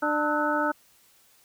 harmonic tone with a mistuned harmonic, 297.9 Hz, D4, 25 cents sharp, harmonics 1 / 2 / 3 / 4 / 5, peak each -29 / -29 / -29 / -29 / -29 dBFS, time 0.02-0.72 s, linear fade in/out 10 ms, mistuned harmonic 4, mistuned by +140 cents, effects white hiss -60 dBFS RMS until 1.44 s

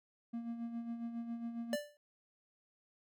triangle tone with tremolo, 233.1 Hz, A#3, in tune, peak -35 dBFS, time 0.33-1.76 s, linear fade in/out 10 ms, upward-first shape sine, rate 7.3 Hz, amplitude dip 55%
square tone with exponential decay, 588 Hz, D5, 2 cents sharp, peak -31 dBFS, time 1.73-1.97 s, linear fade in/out 1 ms, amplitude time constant 51 ms
effects none

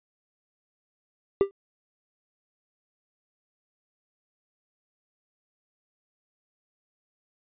triangle tone with exponential decay, 395.7 Hz, G4, 16 cents sharp, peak -11 dBFS, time 1.41-1.51 s, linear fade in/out 0 ms, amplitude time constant 21 ms, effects resampled to 8000 Hz

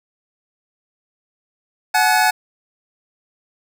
25% pulse tone pair together, 740 / 854.2 Hz, F#5 / G#5, 0 / +48 cents, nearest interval major second, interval 248 cents, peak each -12 dBFS, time 1.94-2.31 s, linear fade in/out 10 ms, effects none

